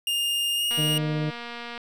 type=tone with pitch glide; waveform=45% pulse; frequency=2823 to 2857 Hz; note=F7 to F7; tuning=+18 to +39 cents; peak=-23 dBFS; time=0.07-0.98 s; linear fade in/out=2 ms; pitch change=+21 cents; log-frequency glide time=0.55-0.64 s
type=click train; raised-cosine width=0.3 ms; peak=-21 dBFS; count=254; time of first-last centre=0.71-1.778 s; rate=237 Hz
type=harmonic tone; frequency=152.7 Hz; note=D#3; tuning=32 cents flat; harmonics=1 / 2 / 3 / 4; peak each=-25 / -31 / -36 / -37 dBFS; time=0.77-1.31 s; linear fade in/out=20 ms
effects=none